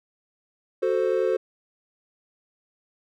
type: chord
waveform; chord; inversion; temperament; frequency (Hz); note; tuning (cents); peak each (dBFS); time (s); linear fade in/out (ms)
triangle; F# diminished; none; equal; 370 / 440 / 523.3; F#4 / A4 / C5; 0 / 0 / 0; -23; 0.82-1.37; 10
effects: none